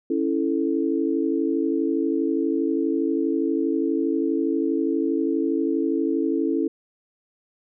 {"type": "chord", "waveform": "sine", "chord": "A major", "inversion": "first", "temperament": "equal", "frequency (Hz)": [277.2, 329.6, 440], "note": ["C#4", "E4", "A4"], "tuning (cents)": [0, 0, 0], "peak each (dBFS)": [-24, -23, -27], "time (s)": [0.1, 6.68], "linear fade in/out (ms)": 5, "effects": []}